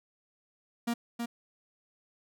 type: tone with echo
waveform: 45% pulse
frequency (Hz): 235.3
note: A#3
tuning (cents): +16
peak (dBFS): -28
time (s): 0.87-0.94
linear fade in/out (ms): 10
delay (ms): 320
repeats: 1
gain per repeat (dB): -4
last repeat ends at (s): 1.26
effects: none